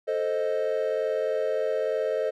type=chord; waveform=triangle; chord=A diminished; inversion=none; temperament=equal; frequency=440 / 523.3 / 622.3 Hz; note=A4 / C5 / Eb5; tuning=0 / 0 / 0 cents; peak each=-26 dBFS; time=0.07-2.31 s; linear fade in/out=20 ms; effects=tanh soft clip ceiling -15 dBFS